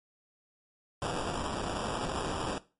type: noise with sample-and-hold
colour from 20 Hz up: white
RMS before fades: -34 dBFS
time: 1.02-2.58 s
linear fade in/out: 0 ms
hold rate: 2100 Hz
effects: noise-tail reverb RT60 0.3 s tail -17 dB re dry + MP3 48 kbps